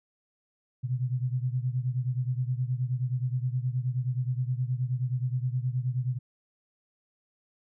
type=beating tone pair; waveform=sine; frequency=123.47 / 132.97 Hz; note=B2 / C3; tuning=0 / +28 cents; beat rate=9.5 Hz; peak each=-28 / -31 dBFS; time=0.83-6.19 s; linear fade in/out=20 ms; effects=none